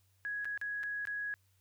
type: tone with dropouts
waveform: sine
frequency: 1667 Hz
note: G#6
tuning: 6 cents sharp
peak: -35 dBFS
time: 0.25-1.34 s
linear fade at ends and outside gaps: 0 ms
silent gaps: 0.446-0.454 / 0.576-0.614 / 0.832-0.836 / 1.053-1.072 s
effects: added 95 Hz sine -69 dBFS peak until 1.6 s + white hiss -75 dBFS RMS until 1.6 s